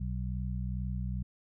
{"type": "harmonic tone", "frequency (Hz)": 62.3, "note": "B1", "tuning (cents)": 16, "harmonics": [1, 2, 3], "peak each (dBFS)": [-34, -37, -39], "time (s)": [0, 1.23], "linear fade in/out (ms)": 10, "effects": []}